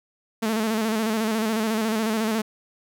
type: tone with vibrato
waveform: sawtooth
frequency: 220 Hz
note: A3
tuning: in tune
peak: -18 dBFS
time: 0.42-2.42 s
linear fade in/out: 10 ms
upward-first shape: square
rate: 14 Hz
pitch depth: 46 cents each way
effects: none